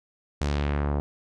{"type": "tone with low-pass filter sweep", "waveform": "sawtooth", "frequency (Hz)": 72.3, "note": "D2", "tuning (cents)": -27, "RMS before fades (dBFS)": -26, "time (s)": [0.41, 1], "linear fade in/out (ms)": 0, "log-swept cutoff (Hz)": [7500, 770], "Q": 1.2, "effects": []}